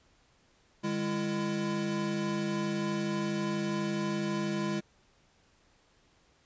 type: tone cluster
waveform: square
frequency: 151.1 / 203.3 / 337.7 Hz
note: D3 / G#3 / E4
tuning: +50 / -37 / +42 cents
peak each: -39 / -33 / -35 dBFS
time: 0.83-4.81 s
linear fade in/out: 20 ms
effects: pink hiss -66 dBFS RMS until 6.45 s + resampled to 16000 Hz